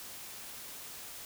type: silence
effects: white hiss -46 dBFS RMS until 1.25 s